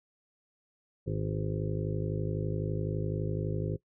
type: harmonic tone with a mistuned harmonic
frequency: 51.91 Hz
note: G#1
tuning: in tune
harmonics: 1 / 2 / 3 / 5 / 6 / 7 / 8 / 9 / 10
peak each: -41 / -34 / -34 / -43 / -45 / -39 / -40 / -51 / -43 dBFS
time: 1.06-3.77 s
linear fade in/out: 20 ms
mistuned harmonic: 9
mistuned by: +46 cents
effects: noise-tail reverb RT60 0.1 s tail -19 dB re dry